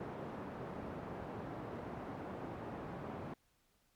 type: band-pass noise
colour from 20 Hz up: pink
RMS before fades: -45 dBFS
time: 0-3.34 s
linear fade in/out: 5 ms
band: 120 to 1000 Hz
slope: 12 dB/octave
effects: pink hiss -75 dBFS RMS until 3.95 s + MP3 96 kbps